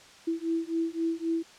sine beating tone pair, 328.1 / 331.9 Hz, E4 / E4, -8 / +12 cents, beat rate 3.8 Hz, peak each -30 dBFS, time 0.27-1.43 s, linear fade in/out 10 ms, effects white hiss -52 dBFS RMS until 1.58 s + low-pass 6000 Hz 12 dB/octave

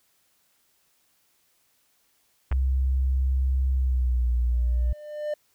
sine tone with pitch glide, 65.6 to 60.16 Hz, C2 to B1, +5 to -45 cents, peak -20 dBFS, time 2.51-4.93 s, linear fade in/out 5 ms, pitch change -150 cents, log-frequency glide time 3.73-4.29 s
clicks, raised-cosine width 0.5 ms, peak -21 dBFS, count 2, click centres 2.516 / 2.525 s
triangle tone with exponential growth, 599 Hz, D5, 34 cents sharp, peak -22 dBFS, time 4.51-5.34 s, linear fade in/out 5 ms, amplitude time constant 180 ms
effects white hiss -67 dBFS RMS until 5.54 s

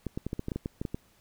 clicks, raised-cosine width 3 ms, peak -19 dBFS, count 12, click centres 0.067 / 0.175 / 0.266 / 0.331 / 0.394 / 0.484 / 0.518 / 0.56 / 0.659 / 0.815 / 0.852 / 0.945 s, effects pink hiss -64 dBFS RMS until 1.2 s

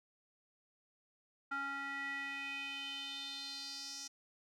square tone with band-pass filter sweep, 277.2 Hz, C#4, in tune, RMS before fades -43 dBFS, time 1.51-4.08 s, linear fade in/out 10 ms, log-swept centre 1400 to 5800 Hz, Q 4.7, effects none

